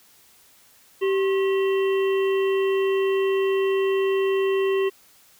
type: harmonic tone with a mistuned harmonic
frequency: 387.8 Hz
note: G4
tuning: 19 cents flat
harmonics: 1 / 3 / 5 / 7 / 8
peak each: -19 / -33 / -35 / -35 / -40 dBFS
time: 1.01-4.9 s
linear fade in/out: 20 ms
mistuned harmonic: 3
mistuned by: -130 cents
effects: white hiss -55 dBFS RMS until 5.39 s